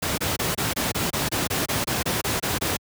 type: noise bursts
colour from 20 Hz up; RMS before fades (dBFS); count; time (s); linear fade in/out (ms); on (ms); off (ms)
pink; -24; 15; 0.02-2.77; 10; 160; 25
effects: high-pass 80 Hz 12 dB/octave